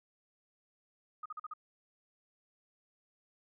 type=tone bursts; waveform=sine; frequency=1244.5 Hz; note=D#6; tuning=in tune; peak=-39 dBFS; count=5; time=1.23-1.537 s; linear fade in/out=5 ms; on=27 ms; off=43 ms; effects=none